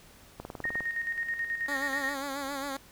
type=click train; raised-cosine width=1 ms; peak=-24 dBFS; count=9; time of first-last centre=0.4-0.806 s; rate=19.7 Hz
type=tone with tremolo; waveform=sine; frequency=1855 Hz; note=A#6; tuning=9 cents flat; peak=-28 dBFS; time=0.64-2.14 s; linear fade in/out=2 ms; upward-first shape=square; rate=9.3 Hz; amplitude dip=55%
type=tone with vibrato; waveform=10% pulse; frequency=277.2 Hz; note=C#4; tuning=in tune; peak=-25 dBFS; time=1.68-2.77 s; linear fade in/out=5 ms; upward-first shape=sine; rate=7.4 Hz; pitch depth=62 cents each way
effects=pink hiss -55 dBFS RMS until 2.91 s